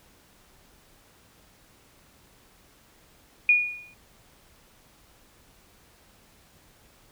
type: tone with exponential decay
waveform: sine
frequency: 2447 Hz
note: D#7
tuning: 29 cents flat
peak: -13 dBFS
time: 3.49-3.94 s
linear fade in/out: 2 ms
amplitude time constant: 97 ms
effects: pink hiss -58 dBFS RMS until 7.11 s